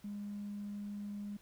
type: tone with tanh clipping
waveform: triangle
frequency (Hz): 204.5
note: G#3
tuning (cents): -26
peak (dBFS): -39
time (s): 0.04-1.37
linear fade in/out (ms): 5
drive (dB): 1
effects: pink hiss -65 dBFS RMS until 1.41 s